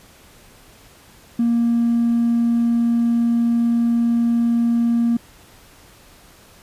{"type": "tone with hard clipping", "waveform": "sine", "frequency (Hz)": 234.4, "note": "A#3", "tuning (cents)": 10, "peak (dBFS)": -15, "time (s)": [1.39, 5.17], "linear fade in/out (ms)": 5, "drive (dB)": 1, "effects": ["pink hiss -48 dBFS RMS until 6.62 s", "resampled to 32000 Hz"]}